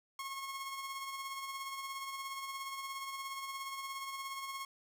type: tone with tremolo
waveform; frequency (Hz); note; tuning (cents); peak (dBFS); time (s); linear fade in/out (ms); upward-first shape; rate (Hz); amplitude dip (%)
sawtooth; 1087; C#6; -34; -35; 0.19-4.65; 2; sine; 17; 40
effects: none